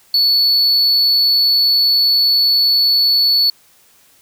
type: tone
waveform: triangle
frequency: 4435 Hz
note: C#8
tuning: in tune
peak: -9 dBFS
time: 0.14-3.5 s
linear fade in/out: 2 ms
effects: white hiss -51 dBFS RMS until 4.21 s